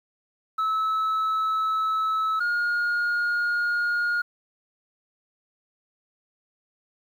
sine tone pair in turn, 1300 / 1427.4 Hz, E6 / F6, -24 / +37 cents, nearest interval major second, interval 161 cents, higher second, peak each -19 dBFS, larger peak neither, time 0.58-2.4 / 2.4-4.22 s, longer neither, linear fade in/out 10 ms, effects tanh soft clip ceiling -21 dBFS + 9-bit

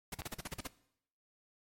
pink noise bursts, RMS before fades -40 dBFS, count 9, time 0.12-0.673 s, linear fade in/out 5 ms, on 25 ms, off 41 ms
click, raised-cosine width 0.3 ms, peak -26 dBFS, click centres 0.219 s
effects noise-tail reverb RT60 0.7 s tail -18 dB re dry + MP3 64 kbps

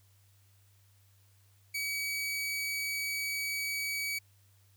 sawtooth tone, 2273 Hz, C#7, 43 cents sharp, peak -29 dBFS, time 1.74-4.19 s, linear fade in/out 10 ms, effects added 98 Hz sine -62 dBFS peak until 4.76 s + white hiss -69 dBFS RMS until 4.76 s

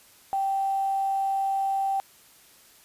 sine tone with quantisation, 781 Hz, G5, 7 cents flat, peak -23 dBFS, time 0.33-2 s, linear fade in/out 0 ms, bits 8, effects white hiss -55 dBFS RMS until 2.84 s + resampled to 32000 Hz

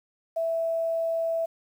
sine tone with quantisation, 659.3 Hz, E5, in tune, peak -24 dBFS, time 0.36-1.46 s, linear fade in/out 10 ms, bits 9, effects none

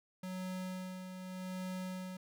square tone with tremolo, 185 Hz, F#3, in tune, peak -39 dBFS, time 0.23-2.17 s, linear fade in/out 5 ms, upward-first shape sine, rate 0.84 Hz, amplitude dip 50%, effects none

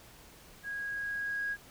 sine tone with level ramp, 1646 Hz, G#6, 16 cents flat, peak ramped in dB -35 to -30 dBFS, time 0.63-1.57 s, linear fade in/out 50 ms, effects tanh soft clip ceiling -26 dBFS + pink hiss -55 dBFS RMS until 1.7 s

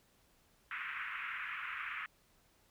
pink band-pass noise, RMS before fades -42 dBFS, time 0.71-2.06 s, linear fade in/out 2 ms, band 1200 to 2600 Hz, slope 48 dB/octave, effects pink hiss -70 dBFS RMS until 2.7 s

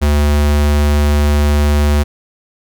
square tone, 73.42 Hz, D2, in tune, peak -10 dBFS, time 0.01-2.04 s, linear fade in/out 20 ms, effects none

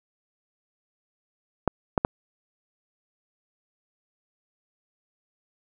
clicks, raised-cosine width 1 ms, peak -6 dBFS, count 3, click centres 1.677 / 1.978 / 2.049 s, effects none

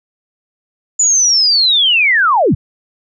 sine linear sweep, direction down, 7040 to 71.8 Hz, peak -8 dBFS, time 0.99-2.55 s, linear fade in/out 10 ms, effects none

